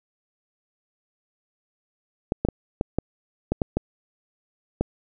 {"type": "clicks", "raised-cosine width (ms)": 2, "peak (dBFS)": -8, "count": 9, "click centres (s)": [2.321, 2.45, 2.487, 2.811, 2.986, 3.52, 3.618, 3.77, 4.81], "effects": []}